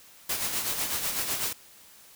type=noise with tremolo; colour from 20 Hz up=white; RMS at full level=-28 dBFS; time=0.29-1.53 s; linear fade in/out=5 ms; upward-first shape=sine; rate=8 Hz; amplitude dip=50%; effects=white hiss -53 dBFS RMS until 2.15 s